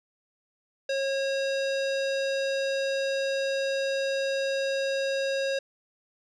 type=tone with low-pass filter; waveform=square; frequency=544 Hz; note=C#5; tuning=33 cents flat; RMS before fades=-28 dBFS; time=0.89-5.59 s; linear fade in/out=5 ms; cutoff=4900 Hz; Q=1.6; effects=none